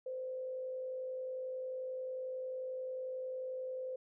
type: tone with frequency modulation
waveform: sine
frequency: 515 Hz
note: C5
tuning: 28 cents flat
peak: -38 dBFS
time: 0.06-3.96 s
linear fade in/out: 5 ms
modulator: 51.2 Hz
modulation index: 0.29
effects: none